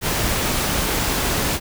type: noise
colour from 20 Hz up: pink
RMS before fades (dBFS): -21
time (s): 0.01-1.6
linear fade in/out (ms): 50
effects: none